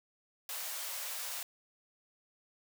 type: high-pass noise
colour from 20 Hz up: white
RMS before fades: -40 dBFS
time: 0.49-1.43 s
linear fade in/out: 2 ms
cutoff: 510 Hz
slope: 48 dB/octave
effects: none